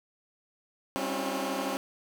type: tone cluster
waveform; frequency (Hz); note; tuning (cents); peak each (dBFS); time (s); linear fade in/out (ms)
15% pulse; 196.4 / 267 / 279.6 / 322.6 / 359.1; G3 / C4 / C#4 / E4 / F4; +4 / +35 / +15 / -37 / +48; -31 / -27 / -30 / -33 / -34; 0.96-1.77; 0
effects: none